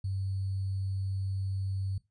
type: tone with sample-and-hold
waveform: sine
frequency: 96.4 Hz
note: G2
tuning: 28 cents flat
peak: -30 dBFS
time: 0.04-1.98 s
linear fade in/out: 5 ms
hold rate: 4410 Hz
effects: noise-tail reverb RT60 0.2 s tail -18 dB re dry + resampled to 22050 Hz